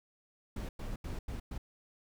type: noise bursts at uneven times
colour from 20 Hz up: brown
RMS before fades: -39 dBFS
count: 5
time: 0.56-0.69 / 0.79-0.96 / 1.04-1.19 / 1.28-1.4 / 1.51-1.58 s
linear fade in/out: 5 ms
effects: none